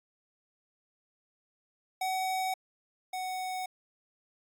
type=tone pair in turn; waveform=square; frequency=752 / 743.4 Hz; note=F#5 / F#5; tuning=+28 / +8 cents; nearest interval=unison; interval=20 cents; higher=first; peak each=-30 / -34 dBFS; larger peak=first; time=2.01-2.54 / 3.13-3.66 s; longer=neither; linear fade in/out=5 ms; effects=AAC 64 kbps